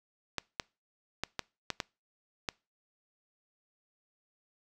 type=clicks; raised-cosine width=0.2 ms; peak=-14 dBFS; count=7; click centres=0.383 / 0.598 / 1.236 / 1.393 / 1.703 / 1.802 / 2.488 s; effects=noise-tail reverb RT60 0.3 s tail -25 dB re dry